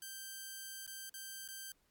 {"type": "tone with dropouts", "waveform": "5% pulse", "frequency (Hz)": 1568, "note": "G6", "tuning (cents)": 0, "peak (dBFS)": -34, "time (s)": [0.02, 1.72], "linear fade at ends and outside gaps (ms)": 2, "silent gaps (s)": [[0.865, 0.876], [1.095, 1.14], [1.478, 1.486]], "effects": ["pink hiss -75 dBFS RMS until 1.9 s", "MP3 96 kbps"]}